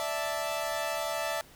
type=chord; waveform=sawtooth; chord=D suspended second; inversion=none; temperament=equal; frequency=587.3 / 659.3 / 880 Hz; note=D5 / E5 / A5; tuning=0 / 0 / 0 cents; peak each=-32 / -29 / -33 dBFS; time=0-1.41 s; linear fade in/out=0 ms; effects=pink hiss -55 dBFS RMS until 1.55 s